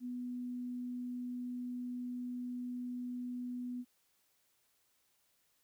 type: tone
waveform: sine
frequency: 246.9 Hz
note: B3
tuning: in tune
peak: -38 dBFS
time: 0-3.85 s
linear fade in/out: 50 ms
effects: white hiss -75 dBFS RMS until 5.63 s